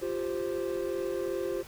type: chord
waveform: triangle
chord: F suspended second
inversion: none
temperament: equal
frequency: 349.2 / 392 / 523.3 Hz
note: F4 / G4 / C5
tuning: 0 / 0 / 0 cents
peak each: -32 / -32 / -33 dBFS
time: 0.01-1.63 s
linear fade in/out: 20 ms
effects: pink hiss -49 dBFS RMS until 1.67 s